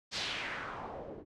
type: noise with low-pass filter sweep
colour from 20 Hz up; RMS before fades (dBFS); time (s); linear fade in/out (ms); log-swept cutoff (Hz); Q
white; -40; 0.11-1.25; 50; 5100 to 340; 2
effects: low-pass 8000 Hz 12 dB/octave